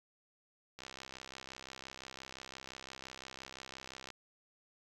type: click train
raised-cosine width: 0.2 ms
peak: -29 dBFS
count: 219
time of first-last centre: 0.79-4.103 s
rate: 65.8 Hz
effects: 10-bit